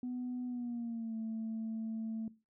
sine tone with pitch glide, 248.5 to 222.7 Hz, B3 to A3, +11 to +21 cents, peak -35 dBFS, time 0.03-2.28 s, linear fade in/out 2 ms, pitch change -190 cents, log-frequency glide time 0.46-1.16 s, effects noise-tail reverb RT60 0.3 s tail -20 dB re dry + tanh soft clip ceiling -33 dBFS

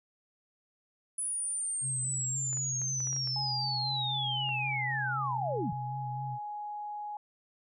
sine linear sweep, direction down, 9956 to 103.9 Hz, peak -31 dBFS, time 1.18-5.73 s, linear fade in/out 5 ms
sine tone with vibrato, 130.81 Hz, C3, in tune, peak -36 dBFS, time 1.81-6.39 s, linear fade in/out 50 ms, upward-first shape sine, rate 3.9 Hz, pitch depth 40 cents each way
clicks, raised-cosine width 0.5 ms, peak -34 dBFS, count 9, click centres 2.53 / 2.572 / 2.817 / 3.004 / 3.072 / 3.129 / 3.164 / 3.274 / 4.491 s
sine tone, 834 Hz, G#5, 7 cents sharp, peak -36 dBFS, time 3.36-7.17 s, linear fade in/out 2 ms
effects none

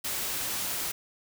white noise, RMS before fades -32 dBFS, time 0.04-0.92 s, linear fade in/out 10 ms, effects none

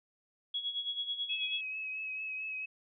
sine tone with tremolo, 3340 Hz, G#7, 9 cents sharp, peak -31 dBFS, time 0.54-1.61 s, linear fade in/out 5 ms, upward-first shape sine, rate 9.2 Hz, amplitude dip 70%
sine tone with vibrato, 2562 Hz, E7, 50 cents flat, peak -36 dBFS, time 1.29-2.66 s, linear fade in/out 10 ms, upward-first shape triangle, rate 4.5 Hz, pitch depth 29 cents each way
effects none

